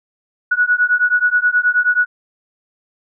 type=beating tone pair; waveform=sine; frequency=1462 / 1471.4 Hz; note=F#6 / F#6; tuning=-21 / -10 cents; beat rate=9.4 Hz; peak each=-15 dBFS; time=0.51-2.06 s; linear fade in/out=10 ms; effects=none